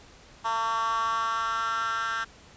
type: tone with high-pass filter sweep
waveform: 10% pulse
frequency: 226.1 Hz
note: A3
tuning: 47 cents sharp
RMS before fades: -28 dBFS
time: 0.44-2.25 s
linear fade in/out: 20 ms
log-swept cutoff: 990 to 1500 Hz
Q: 5.3
effects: pink hiss -52 dBFS RMS until 2.56 s + resampled to 16000 Hz